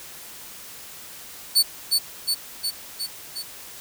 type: tone with echo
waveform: sawtooth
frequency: 4471 Hz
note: C#8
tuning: 14 cents sharp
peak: -11 dBFS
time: 1.55-1.63 s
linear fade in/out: 20 ms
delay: 360 ms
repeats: 5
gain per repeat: -3 dB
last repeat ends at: 3.43 s
effects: white hiss -41 dBFS RMS until 3.8 s